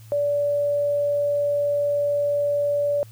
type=tone; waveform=sine; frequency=578 Hz; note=D5; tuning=28 cents flat; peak=-19 dBFS; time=0.12-3.03 s; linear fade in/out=0 ms; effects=added 111 Hz sine -42 dBFS peak until 3.11 s + white hiss -54 dBFS RMS until 3.11 s